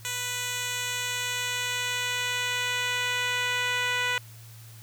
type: tone with band-pass filter sweep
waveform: 10% pulse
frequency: 493.9 Hz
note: B4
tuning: in tune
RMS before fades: -29 dBFS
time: 0.05-4.18 s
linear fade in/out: 0 ms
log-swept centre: 6900 to 2400 Hz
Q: 0.72
effects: added 113 Hz sine -45 dBFS peak until 4.82 s + white hiss -52 dBFS RMS until 4.82 s